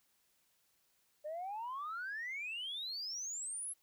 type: exponential sweep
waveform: sine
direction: up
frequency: 587.3 to 11240 Hz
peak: -38 dBFS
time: 1.24-3.74 s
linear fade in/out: 20 ms
effects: tanh soft clip ceiling -36 dBFS + white hiss -75 dBFS RMS until 3.82 s